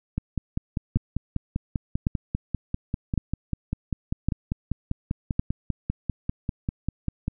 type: two click trains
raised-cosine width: 5 ms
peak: -13 / -9 dBFS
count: 37 / 5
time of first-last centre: 0.18-7.281 / 0.96-5.395 s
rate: 5.07 / 0.902 Hz
effects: none